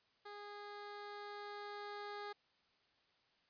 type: tone with level ramp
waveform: 15% pulse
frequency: 411.4 Hz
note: G#4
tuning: 16 cents flat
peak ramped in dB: -43 to -38 dBFS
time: 0.25-2.33 s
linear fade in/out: 10 ms
effects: white hiss -75 dBFS RMS until 3.49 s + resampled to 11025 Hz